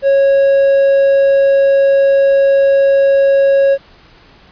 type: tone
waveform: triangle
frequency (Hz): 550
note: C#5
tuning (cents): -14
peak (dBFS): -5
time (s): 0.02-3.78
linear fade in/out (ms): 50
effects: pink hiss -44 dBFS RMS until 4.51 s + resampled to 11025 Hz